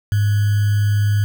sine tone with sample-and-hold, 103.1 Hz, G#2, 12 cents flat, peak -13 dBFS, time 0.12-1.24 s, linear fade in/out 0 ms, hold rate 1575 Hz, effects none

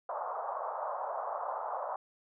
pink band-pass noise, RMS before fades -37 dBFS, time 0.09-1.96 s, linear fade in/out 2 ms, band 570 to 1200 Hz, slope 48 dB/octave, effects none

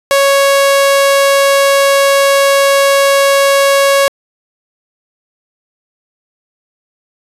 sawtooth tone, 554.4 Hz, C#5, in tune, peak -3 dBFS, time 0.11-4.08 s, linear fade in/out 0 ms, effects resampled to 32000 Hz

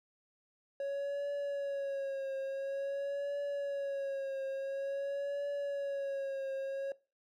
triangle tone with vibrato, 554.4 Hz, C#5, in tune, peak -32 dBFS, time 0.8-6.92 s, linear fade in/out 2 ms, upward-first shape triangle, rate 0.48 Hz, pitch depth 53 cents each way, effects noise-tail reverb RT60 0.3 s tail -20 dB re dry

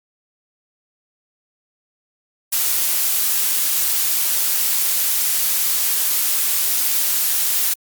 blue noise, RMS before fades -18 dBFS, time 2.52-7.74 s, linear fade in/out 10 ms, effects Opus 48 kbps

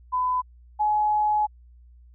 sine tone pair in turn, 1005 / 845.1 Hz, B5 / G#5, +30 / +30 cents, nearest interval minor third, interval 300 cents, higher first, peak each -21 / -19 dBFS, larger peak second, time 0.12-0.42 / 0.79-1.47 s, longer second, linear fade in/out 20 ms, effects added 60 Hz sine -48 dBFS peak until 2.14 s

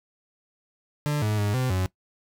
40% pulse tone with pitch steps, 147.9 / 106.4 / 103.1 / 128.2 / 92.9 Hz, D3 / G#2 / G#2 / C3 / F#2, +13 / +42 / -12 / -35 / +7 cents, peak -22 dBFS, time 1.06-1.86 s, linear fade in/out 0 ms, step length 160 ms, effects noise-tail reverb RT60 0.1 s tail -19 dB re dry

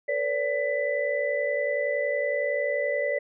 sine tone cluster, 453.7 / 504 / 575 / 1994 Hz, A#4 / B4 / D5 / B6, -47 / +35 / -37 / +16 cents, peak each -34 / -32 / -26 / -30 dBFS, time 0.08-3.19 s, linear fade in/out 10 ms, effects none

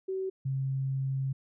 sine tone pair in turn, 380 / 134.35 Hz, F#4 / C3, +46 / +46 cents, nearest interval octave + tritone, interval 1800 cents, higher first, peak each -30 / -28 dBFS, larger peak second, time 0.08-0.3 / 0.45-1.33 s, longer second, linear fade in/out 10 ms, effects none

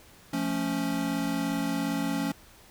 square chord, F augmented, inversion none, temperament equal, 174.61 / 220 / 277.2 Hz, F3 / A3 / C#4, 0 / 0 / 0 cents, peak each -34 / -34 / -30 dBFS, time 0.33-2.32 s, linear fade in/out 5 ms, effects pink hiss -54 dBFS RMS until 2.7 s

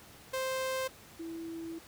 sawtooth / sine tone pair in turn, 523.3 / 329.7 Hz, C5 / E4, 0 / 0 cents, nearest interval minor sixth, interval 800 cents, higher first, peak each -28 / -38 dBFS, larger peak first, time 0.33-0.88 / 1.19-1.79 s, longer second, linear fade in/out 10 ms, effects pink hiss -54 dBFS RMS until 1.87 s + high-pass 60 Hz 12 dB/octave

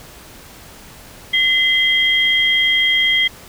sine tone pair together, 2044 / 3221 Hz, C7 / G7, -41 / +46 cents, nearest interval minor sixth, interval 787 cents, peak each -15 dBFS, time 1.33-3.28 s, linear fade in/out 10 ms, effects pink hiss -40 dBFS RMS until 3.48 s

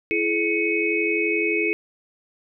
sine tone cluster, 334.7 / 426.2 / 2214 / 2533 Hz, E4 / G#4 / C#7 / D#7, +26 / +45 / -3 / +30 cents, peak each -25 dBFS, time 0.11-1.73 s, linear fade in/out 0 ms, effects none

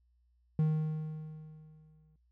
triangle tone with exponential decay, 155.56 Hz, D#3, in tune, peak -22 dBFS, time 0.59-2.16 s, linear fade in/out 2 ms, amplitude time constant 340 ms, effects noise-tail reverb RT60 0.2 s tail -21 dB re dry + added 60 Hz sine -67 dBFS peak until 2.31 s

